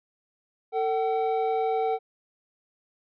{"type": "tone pair together", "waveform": "triangle", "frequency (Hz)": [448.5, 760], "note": ["A4", "F#5"], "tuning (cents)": [33, 46], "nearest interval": "major sixth", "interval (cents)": 913, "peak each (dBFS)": -24, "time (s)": [0.72, 1.99], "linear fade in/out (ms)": 50, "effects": ["resampled to 11025 Hz"]}